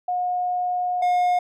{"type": "tone pair in turn", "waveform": ["sine", "triangle"], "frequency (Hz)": [721, 717.2], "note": ["F#5", "F5"], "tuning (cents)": [-45, 46], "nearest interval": "unison", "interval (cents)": 9, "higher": "first", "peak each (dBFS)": [-21, -15], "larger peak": "second", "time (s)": [[0.08, 1.02], [1.02, 1.39]], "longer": "first", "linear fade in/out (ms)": 5, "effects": []}